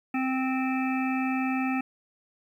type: harmonic tone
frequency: 261.2 Hz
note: C4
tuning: 3 cents flat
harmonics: 1 / 3 / 5 / 7 / 9 / 10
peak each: -26 / -33 / -37 / -39 / -38 / -37 dBFS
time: 0.14-1.81 s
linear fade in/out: 5 ms
effects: 10-bit